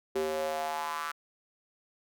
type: tone with high-pass filter sweep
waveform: square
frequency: 77.78 Hz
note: D#2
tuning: in tune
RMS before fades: -33 dBFS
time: 0.15-1.12 s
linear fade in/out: 10 ms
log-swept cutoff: 380 to 1300 Hz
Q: 4.3
effects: none